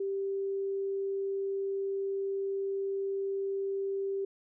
sine tone, 392 Hz, G4, in tune, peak -30 dBFS, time 0-4.25 s, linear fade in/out 5 ms, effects none

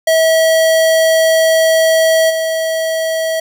square tone with level steps, 646 Hz, E5, 35 cents flat, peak -9 / -15 dBFS, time 0.07-3.4 s, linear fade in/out 5 ms, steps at 2.29 s, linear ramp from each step 20 ms, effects none

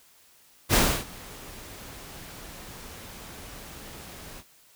pink noise with ADSR envelope, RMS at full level -19 dBFS, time 0.69-4.44 s, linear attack 51 ms, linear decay 300 ms, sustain -24 dB, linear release 59 ms, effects white hiss -58 dBFS RMS until 4.75 s

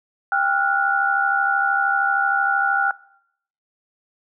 sine tone cluster, 792 / 1384 / 1457 Hz, G5 / F6 / F#6, +18 / -16 / -27 cents, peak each -21 dBFS, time 0.32-2.91 s, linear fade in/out 2 ms, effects noise-tail reverb RT60 0.7 s tail -21 dB re dry

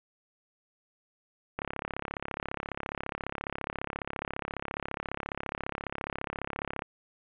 click train, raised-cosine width 0.5 ms, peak -18 dBFS, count 182, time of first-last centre 1.59-6.821 s, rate 34.6 Hz, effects resampled to 8000 Hz + 8-bit

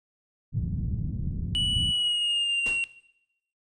white low-pass noise, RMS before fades -30 dBFS, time 0.52-1.93 s, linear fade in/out 50 ms, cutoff 170 Hz, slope 24 dB/octave
triangle tone with pitch glide, 2947 to 2750 Hz, F#7 to F7, -8 to -27 cents, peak -22 dBFS, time 1.55-2.84 s, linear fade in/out 0 ms, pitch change -119 cents, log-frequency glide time 1.89-2.73 s
pink noise with exponential decay, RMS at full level -35 dBFS, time 2.66-2.93 s, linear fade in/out 2 ms, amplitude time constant 57 ms
effects noise-tail reverb RT60 0.8 s tail -18 dB re dry + resampled to 22050 Hz

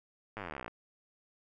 slowing click train, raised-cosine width 0.5 ms, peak -25 dBFS, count 25, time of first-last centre 0.37-0.68 s, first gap 9 ms, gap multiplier 1.03, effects none

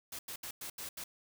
white noise bursts at uneven times, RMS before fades -43 dBFS, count 6, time 0.12-0.19 / 0.28-0.36 / 0.43-0.51 / 0.61-0.7 / 0.78-0.89 / 0.97-1.04 s, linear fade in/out 5 ms, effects none

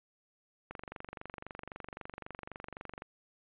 click train, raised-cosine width 0.5 ms, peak -27 dBFS, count 56, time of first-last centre 0.71-3.021 s, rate 23.8 Hz, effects resampled to 8000 Hz

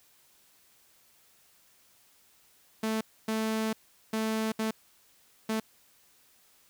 sawtooth tone bursts at uneven times, 220 Hz, A3, in tune, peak -24 dBFS, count 5, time 2.83-3.01 / 3.28-3.73 / 4.13-4.52 / 4.59-4.71 / 5.49-5.6 s, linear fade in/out 5 ms, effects white hiss -63 dBFS RMS until 6.69 s

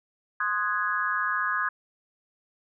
sine chord, Ab dominant seventh, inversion first, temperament equal, 1046.5 / 1244.5 / 1480 / 1661.2 Hz, C6 / Eb6 / Gb6 / Ab6, 0 / 0 / 0 / 0 cents, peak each -32 / -29 / -32 / -28 dBFS, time 0.4-1.69 s, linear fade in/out 5 ms, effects none

